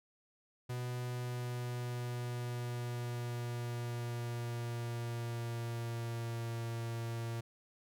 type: tone with pitch glide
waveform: 45% pulse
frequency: 123.47 to 115.87 Hz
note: B2 to A#2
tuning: 0 to -10 cents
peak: -37 dBFS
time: 0.69-7.41 s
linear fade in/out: 10 ms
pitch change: -110 cents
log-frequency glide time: 1.03-6.66 s
effects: none